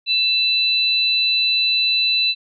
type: tone pair together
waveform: sine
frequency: 2663 / 3990 Hz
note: E7 / B7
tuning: +17 / +17 cents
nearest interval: perfect fifth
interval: 700 cents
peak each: -21 / -16 dBFS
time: 0.06-2.35 s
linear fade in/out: 50 ms
effects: none